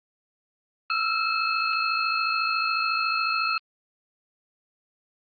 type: tone cluster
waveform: sine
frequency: 1313 / 1367 / 2604 / 4229 Hz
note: E6 / F6 / E7 / C8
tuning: -7 / -37 / -22 / +18 cents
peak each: -27 / -29 / -27 / -31 dBFS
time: 0.9-3.58 s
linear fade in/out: 2 ms
effects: Opus 24 kbps